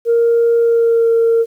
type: tone with pitch glide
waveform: sine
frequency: 466.2 to 459 Hz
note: A#4 to A#4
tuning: 0 to -27 cents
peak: -8 dBFS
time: 0.05-1.46 s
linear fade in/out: 50 ms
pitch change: -27 cents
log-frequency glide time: 0.58-1.1 s
effects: tanh soft clip ceiling -6 dBFS + 8-bit